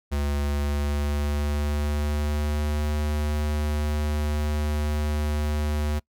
square tone with pitch glide, 72 to 74.84 Hz, D2 to D2, -34 to +33 cents, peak -24 dBFS, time 0.11-6 s, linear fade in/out 20 ms, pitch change +67 cents, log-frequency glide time 0.44-2.8 s, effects noise-tail reverb RT60 0.1 s tail -24 dB re dry

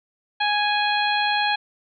harmonic tone, 830.6 Hz, G#5, in tune, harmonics 1 / 2 / 3 / 4 / 5, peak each -22 / -25 / -27 / -28 / -29 dBFS, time 0.4-1.56 s, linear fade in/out 10 ms, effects none

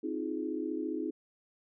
sine chord, F minor seventh, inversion second, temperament just, 261.9 / 314.3 / 349.2 / 419.1 Hz, C4 / Eb4 / F4 / Ab4, +2 / +18 / 0 / +16 cents, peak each -39 / -35 / -39 / -40 dBFS, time 0.03-1.11 s, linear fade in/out 10 ms, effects none

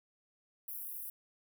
pink high-pass noise, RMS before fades -43 dBFS, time 0.68-1.1 s, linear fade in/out 2 ms, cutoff 11000 Hz, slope 48 dB/octave, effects none

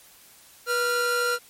45% pulse tone pair together, 486.7 / 1388.6 Hz, B4 / F6, -25 / -10 cents, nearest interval octave + tritone, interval 1815 cents, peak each -26 / -24 dBFS, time 0.66-1.39 s, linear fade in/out 50 ms, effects white hiss -52 dBFS RMS until 1.49 s + MP3 64 kbps

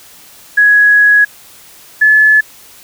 sine tone pair in turn, 1672 / 1722 Hz, G#6 / A6, +11 / -38 cents, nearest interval minor second, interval 51 cents, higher second, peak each -4 dBFS, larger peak neither, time 0.57-1.25 / 2.01-2.41 s, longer first, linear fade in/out 10 ms, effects white hiss -39 dBFS RMS until 2.83 s

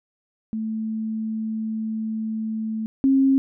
sine tone pair in turn, 220 / 269.3 Hz, A3 / C#4, 0 / -50 cents, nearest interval major third, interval 350 cents, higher second, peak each -24 / -14 dBFS, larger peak second, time 0.53-2.86 / 3.04-3.38 s, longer first, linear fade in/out 0 ms, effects none

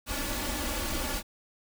pink noise with comb filter, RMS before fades -32 dBFS, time 0.06-1.23 s, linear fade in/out 50 ms, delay 3.5 ms, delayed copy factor +1, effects none

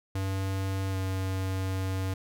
square tone with pitch glide, 96.2 to 94.82 Hz, G2 to F#2, -32 to +43 cents, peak -29 dBFS, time 0.15-2.14 s, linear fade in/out 5 ms, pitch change -25 cents, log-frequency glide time 0.9-0.96 s, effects none

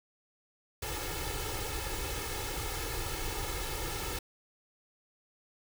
pink noise with comb filter, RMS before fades -36 dBFS, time 0.82-4.19 s, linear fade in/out 5 ms, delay 2.3 ms, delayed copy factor +0.85, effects none

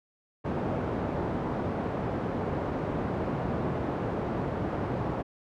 pink band-pass noise, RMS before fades -31 dBFS, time 0.44-5.23 s, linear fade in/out 20 ms, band 100 to 860 Hz, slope 12 dB/octave, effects none

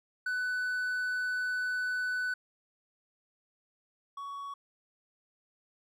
triangle tone pair in turn, 1496 / 1120.7 Hz, F#6 / C#6, +19 / +19 cents, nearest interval perfect fourth, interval 500 cents, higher first, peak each -28 / -36 dBFS, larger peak first, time 0.26-2.34 / 4.17-4.54 s, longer first, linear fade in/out 5 ms, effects none

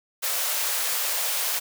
white high-pass noise, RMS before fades -26 dBFS, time 0.22-1.6 s, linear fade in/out 20 ms, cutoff 470 Hz, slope 48 dB/octave, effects none

